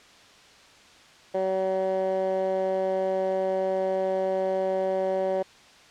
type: tone with band-pass filter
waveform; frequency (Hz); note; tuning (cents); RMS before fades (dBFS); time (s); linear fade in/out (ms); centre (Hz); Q
15% pulse; 189.3; F#3; +40; -26; 1.34-5.43; 10; 550; 2.5
effects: white hiss -52 dBFS RMS until 5.9 s + low-pass 5000 Hz 12 dB/octave